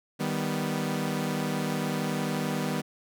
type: chord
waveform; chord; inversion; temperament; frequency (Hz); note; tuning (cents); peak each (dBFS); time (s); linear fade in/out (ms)
sawtooth; Eb augmented; none; equal; 155.56 / 196 / 246.9; Eb3 / G3 / B3; 0 / 0 / 0; -28; 0.19-2.82; 20
effects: none